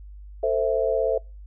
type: chord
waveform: sine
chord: A minor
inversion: none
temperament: equal with one note detuned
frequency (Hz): 446.7 / 523.3 / 659.3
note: A4 / C5 / E5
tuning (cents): +26 / 0 / 0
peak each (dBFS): -24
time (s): 0.43-1.18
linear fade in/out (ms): 5
effects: noise-tail reverb RT60 0.3 s tail -25 dB re dry + added 50 Hz sine -39 dBFS peak until 1.46 s